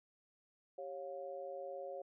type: tone with amplitude modulation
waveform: sine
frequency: 550 Hz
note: C#5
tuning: 14 cents flat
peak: -38 dBFS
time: 0.78-2.02 s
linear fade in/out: 5 ms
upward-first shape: sine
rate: 158 Hz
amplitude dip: 100%
effects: none